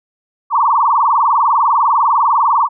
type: tone with vibrato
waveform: sine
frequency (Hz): 1028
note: C6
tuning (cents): -31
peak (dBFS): -9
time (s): 0.5-2.69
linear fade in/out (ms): 50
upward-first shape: sine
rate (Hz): 20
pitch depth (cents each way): 240
effects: none

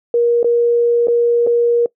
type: tone with dropouts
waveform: sine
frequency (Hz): 473.6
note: A#4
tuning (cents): +27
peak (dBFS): -10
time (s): 0.14-1.86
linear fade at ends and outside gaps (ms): 2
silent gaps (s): 0.43-0.444 / 1.072-1.082 / 1.466-1.471
effects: noise-tail reverb RT60 0.1 s tail -22 dB re dry

